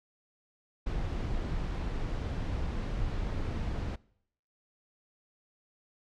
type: noise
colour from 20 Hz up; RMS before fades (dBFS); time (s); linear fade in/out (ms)
brown; -33; 0.86-3.96; 10
effects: noise-tail reverb RT60 0.7 s tail -23 dB re dry + low-pass 5000 Hz 12 dB/octave